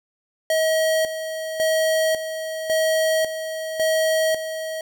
square tone with tremolo, 637 Hz, D#5, 41 cents sharp, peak -18 dBFS, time 0.5-4.81 s, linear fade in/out 2 ms, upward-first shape square, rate 0.91 Hz, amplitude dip 65%, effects none

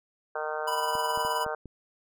harmonic tone, 153.8 Hz, D#3, 20 cents flat, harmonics 3 / 4 / 5 / 6 / 7 / 8 / 9 / 10, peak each -36 / -35 / -37 / -39 / -42 / -40 / -40 / -39 dBFS, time 0.35-1.55 s, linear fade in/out 5 ms
square tone with tremolo, 987.8 Hz, B5, in tune, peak -27 dBFS, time 0.67-1.45 s, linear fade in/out 10 ms, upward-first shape sine, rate 19 Hz, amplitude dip 45%
clicks, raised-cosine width 3 ms, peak -30 dBFS, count 5, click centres 0.953 / 1.175 / 1.25 / 1.464 / 1.657 s
effects none

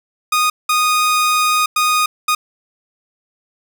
sawtooth tone bursts at uneven times, 1238 Hz, D#6, 9 cents flat, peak -9 dBFS, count 4, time 0.32-0.5 / 0.69-1.66 / 1.76-2.06 / 2.28-2.35 s, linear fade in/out 5 ms, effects none

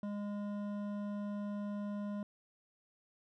sine tone with hard clipping, 205 Hz, G#3, 22 cents flat, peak -39 dBFS, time 0.03-2.23 s, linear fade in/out 2 ms, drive 11 dB, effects none

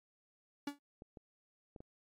45% pulse tone with exponential decay, 286 Hz, D4, 46 cents flat, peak -34 dBFS, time 0.67-0.79 s, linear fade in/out 5 ms, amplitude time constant 24 ms
clicks, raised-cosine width 2 ms, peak -37 dBFS, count 4, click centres 1.021 / 1.172 / 1.762 / 1.805 s
effects MP3 64 kbps

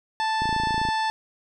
harmonic tone, 880 Hz, A5, in tune, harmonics 1 / 2 / 3 / 4 / 5 / 6 / 7 / 9 / 10, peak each -23 / -30 / -39 / -36 / -38 / -40 / -50 / -50 / -53 dBFS, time 0.2-1.1 s, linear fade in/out 0 ms
click train, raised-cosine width 3 ms, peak -19 dBFS, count 14, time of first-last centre 0.42-0.888 s, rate 27.8 Hz
effects none

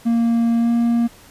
triangle tone with pitch glide, 232.2 to 234.8 Hz, A#3 to A#3, -7 to +13 cents, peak -12 dBFS, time 0.05-1.08 s, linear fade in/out 20 ms, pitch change +20 cents, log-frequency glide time 0.58-0.71 s, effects pink hiss -46 dBFS RMS until 1.3 s + resampled to 32000 Hz

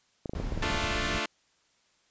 clicks, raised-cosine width 2 ms, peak -21 dBFS, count 9, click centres 0.258 / 0.295 / 0.335 / 0.4 / 0.522 / 0.576 / 0.641 / 0.701 / 0.748 s
brown noise, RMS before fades -34 dBFS, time 0.35-1.19 s, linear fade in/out 0 ms
5% pulse chord, D minor, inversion second, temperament equal, 220 / 293.7 / 349.2 Hz, A3 / D4 / F4, 0 / 0 / 0 cents, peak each -22 dBFS, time 0.62-1.26 s, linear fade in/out 5 ms
effects white hiss -68 dBFS RMS until 2.1 s + resampled to 16000 Hz

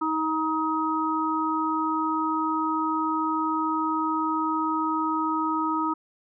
harmonic tone, 315.6 Hz, D#4, 25 cents sharp, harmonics 1 / 3 / 4, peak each -27 / -28 / -27 dBFS, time 0.01-5.94 s, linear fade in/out 10 ms, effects none

